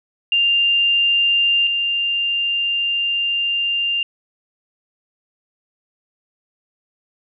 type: tone pair in turn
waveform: sine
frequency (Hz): 2794 / 2794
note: F7 / F7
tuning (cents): 0 / 0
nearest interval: unison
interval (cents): 0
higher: neither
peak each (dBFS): -13 / -17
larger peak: first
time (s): 0.32-1.67 / 1.67-4.03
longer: second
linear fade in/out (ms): 2
effects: none